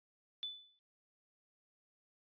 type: tone with exponential decay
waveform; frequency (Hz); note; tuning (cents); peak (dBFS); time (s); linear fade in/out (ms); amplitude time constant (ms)
sine; 3491; A7; -14; -36; 0.43-0.79; 0; 77
effects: resampled to 11025 Hz